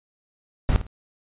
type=noise with echo; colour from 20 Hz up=brown; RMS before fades=-18 dBFS; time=0.69-0.76 s; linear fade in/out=0 ms; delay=53 ms; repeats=2; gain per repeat=-12 dB; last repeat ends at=0.866 s; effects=resampled to 8000 Hz